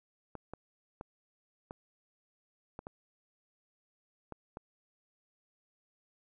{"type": "clicks", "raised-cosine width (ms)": 1, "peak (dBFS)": -28, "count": 8, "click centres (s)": [0.353, 0.536, 1.011, 1.709, 2.791, 2.869, 4.323, 4.571], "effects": []}